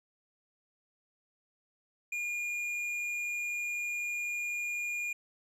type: tone with tanh clipping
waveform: triangle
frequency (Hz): 2424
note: D#7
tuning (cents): -46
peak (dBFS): -34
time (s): 2.12-5.13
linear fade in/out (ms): 5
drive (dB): 12
effects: none